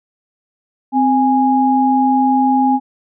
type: tone pair together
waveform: sine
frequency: 260.3 / 826.4 Hz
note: C4 / G#5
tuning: -9 / -9 cents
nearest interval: octave + minor sixth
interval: 2000 cents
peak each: -13 dBFS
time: 0.92-2.8 s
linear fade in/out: 50 ms
effects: none